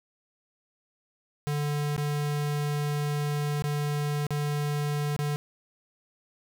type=tone with dropouts; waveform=square; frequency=146.83 Hz; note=D3; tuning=in tune; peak=-27 dBFS; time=1.47-5.36 s; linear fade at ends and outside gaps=0 ms; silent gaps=1.964-1.979 / 3.622-3.64 / 4.267-4.306 / 5.164-5.19 s; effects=none